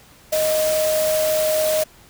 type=tone in noise; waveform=sine; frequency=622.3 Hz; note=D#5; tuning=in tune; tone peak=-17 dBFS; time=0.32-1.84 s; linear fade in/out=10 ms; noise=white; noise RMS=-26 dBFS; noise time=0.32-1.84 s; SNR=+6 dB; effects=pink hiss -49 dBFS RMS until 2.09 s